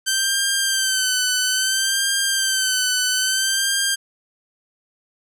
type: tone with vibrato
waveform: 10% pulse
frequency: 1549 Hz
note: G6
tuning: 21 cents flat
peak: -9 dBFS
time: 0.06-3.96 s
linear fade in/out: 20 ms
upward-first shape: sine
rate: 0.6 Hz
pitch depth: 54 cents each way
effects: none